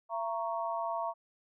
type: chord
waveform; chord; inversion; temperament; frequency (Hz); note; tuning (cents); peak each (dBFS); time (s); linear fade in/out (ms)
sine; A# diminished; second; equal with one note detuned; 675.4 / 932.3 / 1108.7; E5 / A#5 / C#6; +42 / 0 / 0; -35 / -36 / -38; 0.09-1.14; 50
effects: none